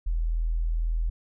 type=tone; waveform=sine; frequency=41.02 Hz; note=E1; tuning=8 cents flat; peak=-23 dBFS; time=0.06-1.1 s; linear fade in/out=10 ms; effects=none